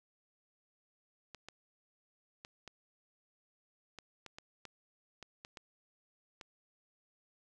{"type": "clicks", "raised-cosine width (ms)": 0.2, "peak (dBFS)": -30, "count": 12, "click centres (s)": [1.347, 1.486, 2.449, 2.677, 3.987, 4.263, 4.385, 4.653, 5.227, 5.449, 5.572, 6.412], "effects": []}